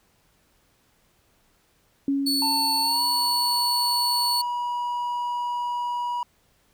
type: tone with exponential decay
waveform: sine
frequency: 277.2 Hz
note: C#4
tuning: in tune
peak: -19 dBFS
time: 2.08-3.69 s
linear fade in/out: 2 ms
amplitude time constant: 350 ms
type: tone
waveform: 40% pulse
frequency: 4435 Hz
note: C#8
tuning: in tune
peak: -21 dBFS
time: 2.26-4.42 s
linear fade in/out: 10 ms
type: tone with pitch glide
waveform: triangle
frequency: 898 to 968 Hz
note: A5 to B5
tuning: +35 to -35 cents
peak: -23 dBFS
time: 2.42-6.23 s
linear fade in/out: 2 ms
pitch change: +130 cents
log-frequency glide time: 2.81-3.03 s
effects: pink hiss -64 dBFS RMS until 6.73 s